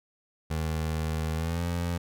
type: tone with pitch glide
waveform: 25% pulse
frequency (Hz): 79.2 to 86.37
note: D#2 to F2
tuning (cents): +31 to -19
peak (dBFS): -24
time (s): 0.5-1.98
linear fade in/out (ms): 10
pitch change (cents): +150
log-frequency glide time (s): 1.34-1.64
effects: none